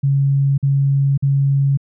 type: tone bursts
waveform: sine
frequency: 138.59 Hz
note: C#3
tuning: in tune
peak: -12 dBFS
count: 3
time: 0.03-1.774 s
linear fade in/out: 10 ms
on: 550 ms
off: 47 ms
effects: none